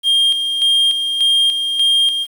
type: tone with tremolo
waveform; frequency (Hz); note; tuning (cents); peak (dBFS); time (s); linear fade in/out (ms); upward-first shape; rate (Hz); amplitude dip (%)
triangle; 3213; G7; +42; -9; 0.03-2.27; 50; square; 1.7; 50
effects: 7-bit